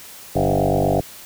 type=tone with frequency modulation; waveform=sine; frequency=402 Hz; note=G4; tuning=44 cents sharp; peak=-15 dBFS; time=0.35-1.01 s; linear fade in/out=10 ms; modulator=48.3 Hz; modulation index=7; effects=white hiss -40 dBFS RMS until 1.25 s